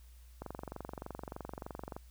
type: click train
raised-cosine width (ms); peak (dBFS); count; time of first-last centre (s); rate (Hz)
1; -27; 37; 0.42-1.965; 23.3
effects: added 60 Hz sine -53 dBFS peak until 2.1 s + white hiss -67 dBFS RMS until 2.1 s